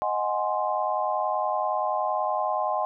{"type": "chord", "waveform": "sine", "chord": "Ab dominant seventh", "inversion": "second", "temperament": "equal", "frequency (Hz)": [622.3, 740, 830.6, 1046.5], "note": ["Eb5", "Gb5", "Ab5", "C6"], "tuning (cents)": [0, 0, 0, 0], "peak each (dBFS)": -29, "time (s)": [0.02, 2.85], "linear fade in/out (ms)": 0, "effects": []}